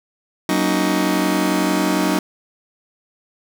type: chord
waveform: sawtooth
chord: D# minor seventh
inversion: first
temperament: just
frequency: 186.68 / 233.3 / 280 / 311.1 Hz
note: F#3 / A#3 / C#4 / D#4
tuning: +16 / +2 / +18 / 0 cents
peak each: -17 / -22 / -18 / -16 dBFS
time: 0.49-2.19 s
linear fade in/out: 2 ms
effects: none